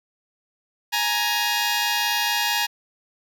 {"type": "tone pair together", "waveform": "10% pulse", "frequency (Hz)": [834, 938.4], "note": ["G#5", "A#5"], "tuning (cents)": [7, 11], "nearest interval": "major second", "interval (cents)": 204, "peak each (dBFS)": -15, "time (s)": [0.92, 2.67], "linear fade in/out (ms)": 20, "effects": []}